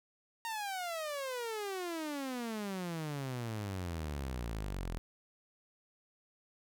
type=exponential sweep; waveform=sawtooth; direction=down; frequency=930 to 40.51 Hz; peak=-33 dBFS; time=0.45-4.98 s; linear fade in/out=0 ms; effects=none